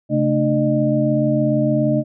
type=tone cluster; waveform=sine; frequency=135.8 / 222.5 / 299.5 / 609 Hz; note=C#3 / A3 / D4 / D#5; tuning=-35 / +20 / +34 / -37 cents; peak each=-20 dBFS; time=0.09-2.04 s; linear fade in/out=50 ms; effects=none